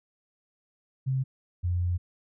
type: tone pair in turn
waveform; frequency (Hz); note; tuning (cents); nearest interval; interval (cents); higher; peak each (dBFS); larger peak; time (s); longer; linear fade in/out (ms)
sine; 132.1 / 88.41; C3 / F2; +17 / +22; perfect fifth; 695; first; -24; neither; 1.06-1.24 / 1.63-1.98; second; 20
effects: none

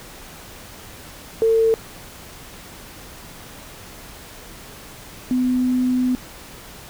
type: tone pair in turn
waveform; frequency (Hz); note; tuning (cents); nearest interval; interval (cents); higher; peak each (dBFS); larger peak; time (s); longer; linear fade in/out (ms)
sine; 449.6 / 252.3; A4 / B3; +37 / +37; minor seventh; 1000; first; -13 / -16; first; 1.42-1.74 / 5.31-6.15; second; 0
effects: pink hiss -40 dBFS RMS until 6.89 s

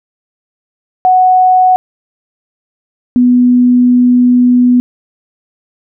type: tone pair in turn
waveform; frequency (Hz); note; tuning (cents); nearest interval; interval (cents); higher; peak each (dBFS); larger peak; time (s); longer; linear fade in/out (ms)
sine; 740 / 246.9; F#5 / B3; 0 / 0; octave + perfect fifth; 1900; first; -4; neither; 1.05-1.76 / 3.16-4.8; second; 0
effects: none

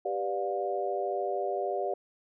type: chord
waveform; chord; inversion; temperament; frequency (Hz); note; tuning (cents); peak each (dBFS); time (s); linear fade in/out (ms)
sine; G dominant seventh; none; equal with one note detuned; 392 / 493.9 / 587.3 / 711.5; G4 / B4 / D5 / F5; 0 / 0 / 0 / +32; -33 / -37 / -34 / -33; 0.05-1.94; 5
effects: none

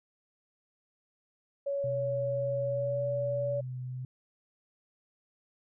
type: tone with pitch glide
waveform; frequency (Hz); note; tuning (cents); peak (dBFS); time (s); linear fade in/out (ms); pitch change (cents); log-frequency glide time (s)
sine; 560 to 571.4; C#5 to D5; +18 to -48; -29; 1.66-3.61; 10; +34; 2.62-3.06
type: tone with vibrato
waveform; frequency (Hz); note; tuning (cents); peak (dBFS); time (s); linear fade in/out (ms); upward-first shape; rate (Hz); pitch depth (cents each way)
sine; 127.3; C3; -47; -35; 1.84-4.05; 2; triangle; 1.9; 14
effects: none

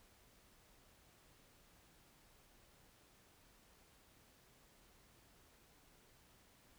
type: silence
effects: pink hiss -68 dBFS RMS until 6.78 s

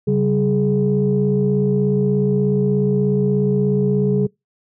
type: tone cluster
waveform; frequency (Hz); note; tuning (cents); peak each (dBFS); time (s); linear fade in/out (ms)
sine; 137 / 193.7 / 418.9; C#3 / G3 / G#4; -20 / -20 / +15; -18; 0.07-4.27; 10
effects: noise-tail reverb RT60 0.2 s tail -26 dB re dry + tanh soft clip ceiling -6 dBFS

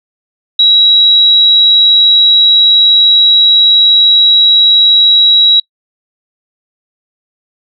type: tone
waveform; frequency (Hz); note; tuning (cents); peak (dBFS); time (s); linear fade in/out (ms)
sine; 3873; B7; -35; -3; 0.59-5.6; 5
effects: noise-tail reverb RT60 0.1 s tail -25 dB re dry

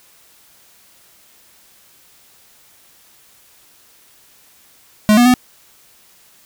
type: tone with pitch steps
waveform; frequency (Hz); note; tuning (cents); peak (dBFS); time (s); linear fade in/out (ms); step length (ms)
square; 212.2 / 242.3 / 250.1; G#3 / B3 / B3; +38 / -33 / +22; -8; 5.09-5.339; 0; 83
effects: white hiss -50 dBFS RMS until 6.45 s

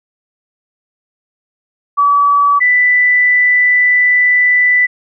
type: tone pair in turn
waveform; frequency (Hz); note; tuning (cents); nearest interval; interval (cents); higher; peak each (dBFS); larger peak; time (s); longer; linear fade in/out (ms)
sine; 1145 / 1984.9; D6 / B6; -44 / +8; minor seventh; 952; second; -7; neither; 1.97-2.6 / 2.6-4.87; second; 20
effects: none

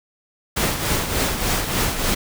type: noise with tremolo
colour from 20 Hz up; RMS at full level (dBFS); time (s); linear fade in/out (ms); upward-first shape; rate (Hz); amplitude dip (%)
pink; -19; 0.56-2.15; 10; triangle; 3.4; 60
effects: none

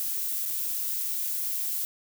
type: noise with dropouts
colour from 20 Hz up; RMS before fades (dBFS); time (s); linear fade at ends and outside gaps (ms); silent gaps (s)
violet; -30; 0-1.85; 0; 0.454-0.459
effects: none

